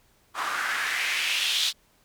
white noise with band-pass filter sweep, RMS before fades -27 dBFS, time 0.34-1.73 s, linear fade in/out 50 ms, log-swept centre 1100 to 3900 Hz, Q 3, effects pink hiss -63 dBFS RMS until 2.04 s

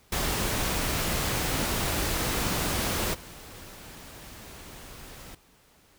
pink noise with level steps, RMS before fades -28 / -45 dBFS, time 0.12-5.35 s, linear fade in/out 5 ms, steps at 3.13 s, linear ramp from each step 20 ms, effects pink hiss -60 dBFS RMS until 5.98 s

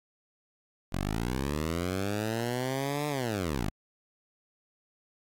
10% pulse linear two-way sweep, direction up then down, 43.35 to 150 to 43.35 Hz, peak -21 dBFS, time 0.92-3.7 s, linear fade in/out 10 ms, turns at 3.08 s, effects AAC 64 kbps

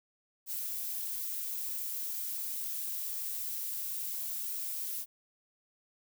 violet noise, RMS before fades -37 dBFS, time 0.46-5.06 s, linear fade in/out 50 ms, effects none

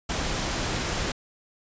pink noise, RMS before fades -28 dBFS, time 0.09-1.12 s, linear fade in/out 5 ms, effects resampled to 16000 Hz

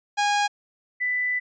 sawtooth / sine tone pair in turn, 821 / 1990.3 Hz, G#5 / B6, -20 / +13 cents, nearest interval octave + minor third, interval 1533 cents, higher second, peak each -16 / -22 dBFS, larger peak first, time 0.17-0.48 / 1-1.4 s, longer second, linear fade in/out 20 ms, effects resampled to 16000 Hz

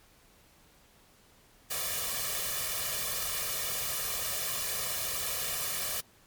white noise with comb filter, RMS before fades -33 dBFS, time 1.7-6.01 s, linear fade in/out 10 ms, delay 1.7 ms, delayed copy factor +0.8, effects pink hiss -61 dBFS RMS until 6.26 s + MP3 96 kbps

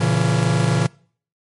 45% pulse chord, A# diminished, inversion none, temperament just, 116.54 / 139.85 / 167.82 Hz, A#2 / C#3 / E3, 0 / +16 / +31 cents, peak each -20 dBFS, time 0-0.87 s, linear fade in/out 10 ms, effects noise-tail reverb RT60 0.5 s tail -24 dB re dry + MP3 48 kbps

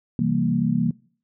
sine chord, C dominant seventh, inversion none, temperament equal with one note detuned, 130.81 / 166.06 / 196 / 233.1 Hz, C3 / E3 / G3 / Bb3, 0 / +13 / 0 / 0 cents, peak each -27 / -24 / -26 / -22 dBFS, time 0.19-0.91 s, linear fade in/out 2 ms, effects noise-tail reverb RT60 0.5 s tail -24 dB re dry

